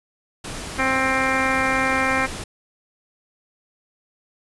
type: noise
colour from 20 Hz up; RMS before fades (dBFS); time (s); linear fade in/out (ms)
pink; -32; 0.44-2.44; 5
type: harmonic tone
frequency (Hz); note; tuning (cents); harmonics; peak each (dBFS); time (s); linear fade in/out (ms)
263.8; C4; +14; 1 / 2 / 3 / 4 / 5 / 6 / 7 / 8 / 9; -27 / -27 / -27 / -27 / -27 / -27 / -27 / -27 / -27; 0.78-2.27; 20
effects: resampled to 24000 Hz